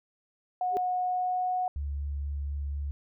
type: tone with pitch glide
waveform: sine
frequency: 729 to 733.6 Hz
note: F#5 to F#5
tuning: -26 to -15 cents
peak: -26 dBFS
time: 0.61-1.68 s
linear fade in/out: 2 ms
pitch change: +11 cents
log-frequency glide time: 1.04-1.56 s
type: tone with exponential growth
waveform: sine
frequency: 401.9 Hz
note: G4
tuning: 43 cents sharp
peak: -25 dBFS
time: 0.69-0.77 s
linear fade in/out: 0 ms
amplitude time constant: 16 ms
type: tone with vibrato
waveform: sine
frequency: 71.3 Hz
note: C#2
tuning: 49 cents sharp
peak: -30 dBFS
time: 1.76-2.91 s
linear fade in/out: 0 ms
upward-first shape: sine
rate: 4.1 Hz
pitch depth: 11 cents each way
effects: none